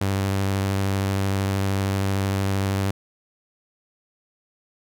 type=tone with vibrato; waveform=sawtooth; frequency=97.6 Hz; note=G2; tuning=7 cents flat; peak=-17 dBFS; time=0.01-2.91 s; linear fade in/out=5 ms; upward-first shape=square; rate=13 Hz; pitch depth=13 cents each way; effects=none